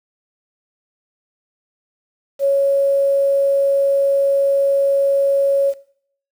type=tone with quantisation; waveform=sine; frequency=554.4 Hz; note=C#5; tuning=in tune; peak=-12 dBFS; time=2.39-5.74 s; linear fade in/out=50 ms; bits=7; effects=noise-tail reverb RT60 0.6 s tail -17 dB re dry